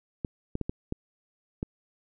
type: clicks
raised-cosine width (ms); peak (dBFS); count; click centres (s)
3; -17; 6; 0.248 / 0.554 / 0.613 / 0.695 / 0.924 / 1.629
effects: none